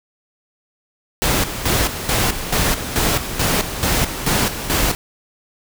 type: noise with tremolo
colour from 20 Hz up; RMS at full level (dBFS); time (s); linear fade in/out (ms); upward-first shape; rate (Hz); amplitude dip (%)
pink; -17; 1.22-4.95; 0; square; 2.3; 65
effects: none